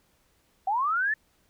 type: linear sweep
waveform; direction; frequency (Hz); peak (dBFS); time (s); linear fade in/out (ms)
sine; up; 740 to 1793; -23; 0.67-1.14; 5
effects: pink hiss -67 dBFS RMS until 1.49 s